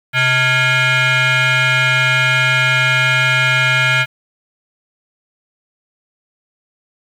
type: tone with frequency modulation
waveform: sine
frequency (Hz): 131.2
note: C3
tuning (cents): +5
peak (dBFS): -8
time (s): 0.13-4.06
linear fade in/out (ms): 50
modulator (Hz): 766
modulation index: 3.5
effects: tanh soft clip ceiling -10 dBFS + 7-bit